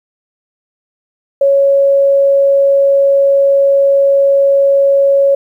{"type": "tone", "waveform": "sine", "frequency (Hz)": 554.4, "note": "C#5", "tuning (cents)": 0, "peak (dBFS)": -6, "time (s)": [1.41, 5.35], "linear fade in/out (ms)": 5, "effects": ["8-bit"]}